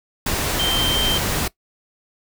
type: tone in noise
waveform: sine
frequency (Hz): 3136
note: G7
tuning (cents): 0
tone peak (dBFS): -19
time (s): 0.59-1.18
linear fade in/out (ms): 5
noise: pink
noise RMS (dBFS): -22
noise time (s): 0.26-1.48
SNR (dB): 0
effects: noise-tail reverb RT60 0.1 s tail -20 dB re dry